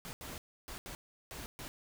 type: noise bursts at uneven times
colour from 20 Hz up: pink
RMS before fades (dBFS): -45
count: 6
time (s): 0.05-0.13 / 0.21-0.38 / 0.68-0.78 / 0.86-0.95 / 1.31-1.46 / 1.59-1.68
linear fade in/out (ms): 0
effects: none